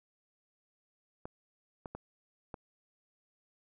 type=clicks; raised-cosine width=1 ms; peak=-27 dBFS; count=4; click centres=1.255 / 1.858 / 1.95 / 2.542 s; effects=none